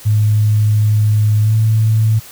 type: tone with pitch glide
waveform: sine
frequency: 106.4 to 110.09 Hz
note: G#2 to A2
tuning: +42 to +1 cents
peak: -9 dBFS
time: 0.05-2.2 s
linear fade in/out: 20 ms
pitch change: +59 cents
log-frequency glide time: 1.42-1.54 s
effects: white hiss -37 dBFS RMS until 2.31 s